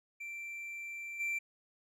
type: tone with level steps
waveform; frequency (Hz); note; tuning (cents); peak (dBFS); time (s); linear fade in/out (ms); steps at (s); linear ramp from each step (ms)
triangle; 2349; D7; 0; -39 / -31; 0.2-1.39; 10; 1.19; 20
effects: none